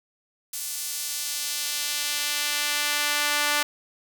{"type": "tone with high-pass filter sweep", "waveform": "sawtooth", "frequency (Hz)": 293.7, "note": "D4", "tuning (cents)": 0, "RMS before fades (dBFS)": -27, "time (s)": [0.53, 3.63], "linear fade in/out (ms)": 5, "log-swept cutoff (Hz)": [7700, 1300], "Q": 0.76, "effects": []}